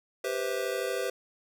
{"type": "chord", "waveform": "square", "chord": "C major seventh", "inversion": "second", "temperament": "just", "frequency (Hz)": [392.4, 490.5, 523.3, 654.1], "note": ["G4", "B4", "C5", "E5"], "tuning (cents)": [2, -12, 0, -14], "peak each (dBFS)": [-35, -35, -35, -39], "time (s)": [0.24, 1.1], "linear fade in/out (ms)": 5, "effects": []}